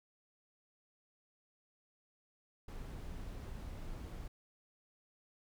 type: noise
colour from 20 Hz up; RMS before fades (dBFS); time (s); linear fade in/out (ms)
brown; -45; 2.68-4.28; 5
effects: none